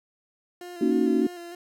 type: tone with vibrato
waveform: 30% pulse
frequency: 349.2 Hz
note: F4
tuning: in tune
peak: -35 dBFS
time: 0.61-1.55 s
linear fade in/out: 2 ms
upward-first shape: square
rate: 3.3 Hz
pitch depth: 26 cents each way
type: chord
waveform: sine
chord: D# minor seventh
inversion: second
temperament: equal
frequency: 233.1 / 277.2 / 311.1 / 370 Hz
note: A#3 / C#4 / D#4 / F#4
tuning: 0 / 0 / 0 / 0 cents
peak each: -25 dBFS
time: 0.81-1.27 s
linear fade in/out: 5 ms
effects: none